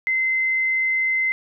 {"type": "tone", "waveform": "sine", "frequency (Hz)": 2064, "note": "C7", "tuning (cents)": -24, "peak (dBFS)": -18, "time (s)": [0.07, 1.32], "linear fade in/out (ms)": 0, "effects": []}